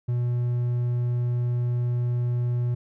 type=tone; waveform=triangle; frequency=121.5 Hz; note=B2; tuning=28 cents flat; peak=-20 dBFS; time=0.08-2.75 s; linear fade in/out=10 ms; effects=none